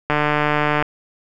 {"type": "click train", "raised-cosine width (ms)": 0.5, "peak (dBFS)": -3, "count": 109, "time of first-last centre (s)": [0.1, 0.825], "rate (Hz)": 149, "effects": []}